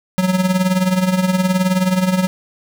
square tone with tremolo, 185 Hz, F#3, in tune, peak -11 dBFS, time 0.18-2.27 s, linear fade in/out 0 ms, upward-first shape triangle, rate 19 Hz, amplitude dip 75%, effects none

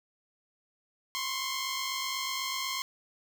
10% pulse tone pair together, 1037 / 1085.1 Hz, C6 / C#6, -16 / -37 cents, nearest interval minor second, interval 79 cents, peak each -26 dBFS, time 1.15-2.82 s, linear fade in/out 0 ms, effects none

